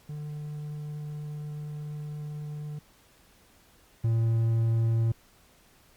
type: tone pair in turn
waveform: triangle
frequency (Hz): 149.3 / 114.02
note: D3 / A#2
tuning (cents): +29 / -38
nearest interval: perfect fourth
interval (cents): 467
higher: first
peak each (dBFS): -32 / -20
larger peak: second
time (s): 0.09-2.79 / 4.04-5.12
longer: first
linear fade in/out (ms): 5
effects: pink hiss -60 dBFS RMS until 5.96 s + Opus 48 kbps